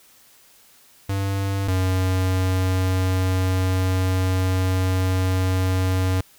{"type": "tone pair in turn", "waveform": "square", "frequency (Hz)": [98, 93.16], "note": ["G2", "F#2"], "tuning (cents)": [0, 12], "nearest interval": "minor second", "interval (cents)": 88, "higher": "first", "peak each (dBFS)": [-22, -19], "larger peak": "second", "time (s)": [[1.09, 1.68], [1.68, 6.21]], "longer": "second", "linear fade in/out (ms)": 5, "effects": ["white hiss -53 dBFS RMS until 6.38 s"]}